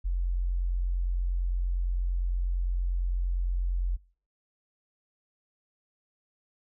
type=tone; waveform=sine; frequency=44.36 Hz; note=F1; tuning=28 cents sharp; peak=-25 dBFS; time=0.04-3.97 s; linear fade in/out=20 ms; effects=noise-tail reverb RT60 0.5 s tail -25 dB re dry